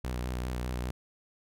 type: tone with vibrato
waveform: sawtooth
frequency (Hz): 61.9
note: B1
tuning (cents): +5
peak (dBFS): -28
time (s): 0.04-0.91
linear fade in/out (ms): 5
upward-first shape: sine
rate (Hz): 5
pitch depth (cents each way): 33
effects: none